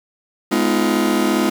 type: chord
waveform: 40% pulse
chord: F half-diminished seventh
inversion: first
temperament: just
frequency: 209.5 / 251.4 / 314.3 / 349.2 Hz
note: Ab3 / Cb4 / Eb4 / F4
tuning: +15 / +31 / +18 / 0 cents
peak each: -20 dBFS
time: 0.51-1.5 s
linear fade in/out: 10 ms
effects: 7-bit